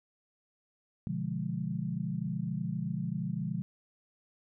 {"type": "chord", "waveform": "sine", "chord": "B diminished seventh", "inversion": "none", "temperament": "equal", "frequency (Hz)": [123.47, 146.83, 174.61, 207.7], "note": ["B2", "D3", "F3", "Ab3"], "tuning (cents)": [0, 0, 0, 0], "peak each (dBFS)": [-39, -37, -35, -38], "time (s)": [1.07, 3.62], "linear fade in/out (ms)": 0, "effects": []}